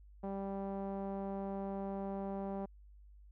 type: tone with low-pass filter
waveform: sawtooth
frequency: 196 Hz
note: G3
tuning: in tune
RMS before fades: -40 dBFS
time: 0.23-2.66 s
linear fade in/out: 10 ms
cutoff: 760 Hz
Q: 2.1
effects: added 50 Hz sine -55 dBFS peak until 3.31 s